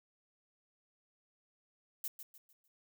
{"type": "noise with echo", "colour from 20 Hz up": "violet", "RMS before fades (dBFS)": -39, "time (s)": [2.04, 2.08], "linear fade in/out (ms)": 2, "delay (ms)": 150, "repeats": 4, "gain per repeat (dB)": -9, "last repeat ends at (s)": 2.68, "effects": []}